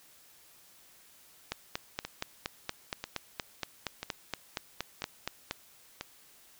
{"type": "two click trains", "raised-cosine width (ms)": 0.2, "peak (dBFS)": [-19, -15], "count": [5, 18], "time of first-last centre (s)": [[2.05, 6.01], [1.52, 5.511]], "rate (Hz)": [1.01, 4.26], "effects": ["white hiss -59 dBFS RMS until 6.59 s"]}